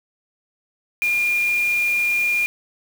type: tone in noise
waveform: sine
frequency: 2412 Hz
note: D7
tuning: 46 cents sharp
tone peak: -17 dBFS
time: 1.02-2.46 s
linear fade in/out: 0 ms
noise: white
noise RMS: -35 dBFS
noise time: 1.02-2.46 s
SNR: +15 dB
effects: none